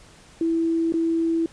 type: tone with dropouts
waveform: sine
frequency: 329.6 Hz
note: E4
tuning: in tune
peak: -19 dBFS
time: 0.41-1.46 s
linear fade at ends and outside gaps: 2 ms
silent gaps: 0.923-0.939 s
effects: pink hiss -50 dBFS RMS until 1.52 s + resampled to 22050 Hz